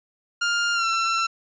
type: tone with pitch glide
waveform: sawtooth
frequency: 1404 to 1346 Hz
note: F6 to E6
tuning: +9 to +36 cents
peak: -17 dBFS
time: 0.41-1.27 s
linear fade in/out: 10 ms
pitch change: -73 cents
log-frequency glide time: 0.74-0.86 s
effects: resampled to 16000 Hz